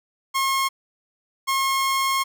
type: tone pair in turn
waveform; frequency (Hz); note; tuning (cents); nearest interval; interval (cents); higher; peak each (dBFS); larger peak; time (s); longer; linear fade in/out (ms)
sawtooth; 1078 / 1078; C#6 / C#6; -49 / -49; unison; 0; neither; -16; neither; 0.34-0.69 / 1.47-2.24; second; 20
effects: none